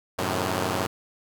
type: chord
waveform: 5% pulse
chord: F# diminished seventh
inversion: none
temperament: equal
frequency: 92.5 / 110 / 130.81 / 155.56 Hz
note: F#2 / A2 / C3 / Eb3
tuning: 0 / 0 / 0 / 0 cents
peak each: -16 / -19 / -22 / -22 dBFS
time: 0.18-0.87 s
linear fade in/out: 10 ms
effects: none